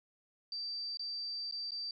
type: tone with dropouts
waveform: sine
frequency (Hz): 4661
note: D8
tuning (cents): -14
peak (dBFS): -37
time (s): 0.52-1.91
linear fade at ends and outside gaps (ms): 2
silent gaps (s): 0.972-0.994 / 1.512-1.523 / 1.708-1.718
effects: none